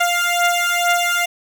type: beating tone pair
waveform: 15% pulse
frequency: 698.5 / 700.7 Hz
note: F5 / F5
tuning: 0 / +6 cents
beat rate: 2.2 Hz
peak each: -12 dBFS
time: 0-1.26 s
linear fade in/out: 10 ms
effects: none